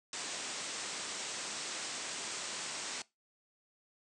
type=low-pass noise; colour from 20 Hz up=white; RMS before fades=-41 dBFS; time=0.13-3.02 s; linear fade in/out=2 ms; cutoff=8600 Hz; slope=96 dB/octave; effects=noise-tail reverb RT60 0.2 s tail -20 dB re dry + high-pass 200 Hz 12 dB/octave